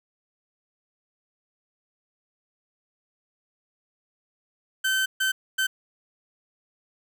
30% pulse tone bursts at uneven times, 1540 Hz, G6, 31 cents flat, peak -19 dBFS, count 3, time 4.84-5.06 / 5.2-5.32 / 5.58-5.67 s, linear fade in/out 10 ms, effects none

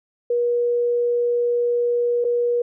sine tone with dropouts, 480.1 Hz, B4, 49 cents flat, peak -17 dBFS, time 0.3-2.62 s, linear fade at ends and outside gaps 5 ms, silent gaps 2.243-2.248 s, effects none

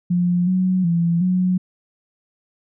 sine tone with pitch steps, 176.7 / 185 / 169.5 / 183 Hz, F3 / F#3 / E3 / F#3, +21 / 0 / +49 / -19 cents, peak -15 dBFS, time 0.1-1.58 s, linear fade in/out 10 ms, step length 370 ms, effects none

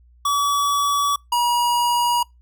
square tone pair in turn, 1141 / 959.5 Hz, C#6 / A#5, +50 / +50 cents, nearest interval minor third, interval 300 cents, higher first, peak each -18 / -17 dBFS, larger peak second, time 0.25-1.16 / 1.32-2.23 s, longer neither, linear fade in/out 5 ms, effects noise-tail reverb RT60 0.2 s tail -26 dB re dry + added 60 Hz sine -49 dBFS peak until 2.41 s

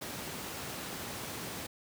pink high-pass noise, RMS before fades -41 dBFS, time 0.01-1.67 s, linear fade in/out 10 ms, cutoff 110 Hz, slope 12 dB/octave, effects none

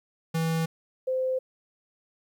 square / sine tone pair in turn, 163 / 517.5 Hz, E3 / C5, -19 / -19 cents, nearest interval octave + minor sixth, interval 2000 cents, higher second, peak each -25 / -24 dBFS, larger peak second, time 0.34-0.66 / 1.07-1.39 s, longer neither, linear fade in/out 10 ms, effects 11-bit

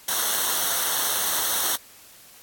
white noise with comb filter, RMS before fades -24 dBFS, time 0.08-1.76 s, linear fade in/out 5 ms, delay 0.41 ms, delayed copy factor -0.75, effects white hiss -49 dBFS RMS until 2.42 s + AAC 64 kbps

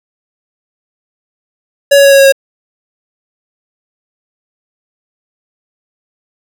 square tone with pitch steps, 563 / 559.1 / 555.2 / 551.4 / 547.6 / 543.8 Hz, C#5 / C#5 / C#5 / C#5 / C#5 / C#5, +27 / +15 / +3 / -9 / -21 / -33 cents, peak -3 dBFS, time 1.91-2.324 s, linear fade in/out 10 ms, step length 69 ms, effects none

